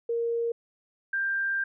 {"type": "tone pair in turn", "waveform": "sine", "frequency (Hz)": [466.2, 1585.9], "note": ["A#4", "G6"], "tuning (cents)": [0, 20], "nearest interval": "octave + major sixth", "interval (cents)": 2120, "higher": "second", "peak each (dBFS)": -25, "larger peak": "neither", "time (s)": [[0.09, 0.52], [1.13, 1.64]], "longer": "second", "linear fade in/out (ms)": 5, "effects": []}